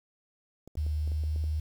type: clicks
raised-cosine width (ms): 2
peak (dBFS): -34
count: 8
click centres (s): 0.676 / 0.754 / 0.865 / 1.076 / 1.118 / 1.237 / 1.361 / 1.44
type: tone with pitch glide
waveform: sine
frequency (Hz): 76 to 77.06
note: D#2 to D#2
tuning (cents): -40 to -16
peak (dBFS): -27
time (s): 0.77-1.6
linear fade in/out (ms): 5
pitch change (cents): +24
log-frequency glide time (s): 0.92-1.39
effects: 9-bit